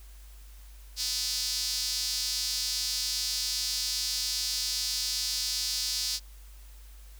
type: tone with high-pass filter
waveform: sawtooth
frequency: 252.5 Hz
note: B3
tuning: 39 cents sharp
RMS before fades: -31 dBFS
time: 0.96-6.2 s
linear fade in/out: 50 ms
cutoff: 4800 Hz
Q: 3.4
effects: added 50 Hz sine -46 dBFS peak until 7.19 s + white hiss -58 dBFS RMS until 7.19 s